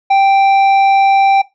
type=tone with tanh clipping; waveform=sine; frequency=784 Hz; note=G5; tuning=in tune; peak=-8 dBFS; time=0.1-1.42 s; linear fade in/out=10 ms; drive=8 dB; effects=noise-tail reverb RT60 0.2 s tail -17 dB re dry